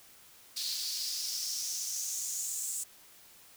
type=noise with high-pass filter sweep; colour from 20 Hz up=pink; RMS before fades=-36 dBFS; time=0.56-2.84 s; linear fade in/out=10 ms; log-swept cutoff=4300 to 7800 Hz; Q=4.4; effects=white hiss -57 dBFS RMS until 3.56 s